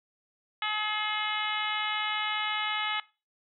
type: harmonic tone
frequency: 425.3 Hz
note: G#4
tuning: 41 cents sharp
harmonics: 2 / 3 / 4 / 5 / 6 / 7 / 8 / 9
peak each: -36 / -34 / -37 / -34 / -41 / -36 / -39 / -42 dBFS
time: 0.62-3 s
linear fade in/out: 2 ms
effects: noise-tail reverb RT60 0.3 s tail -20 dB re dry